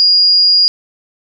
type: tone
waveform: sine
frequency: 4856 Hz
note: D#8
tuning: 43 cents flat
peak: -6 dBFS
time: 0-0.68 s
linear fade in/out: 0 ms
effects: none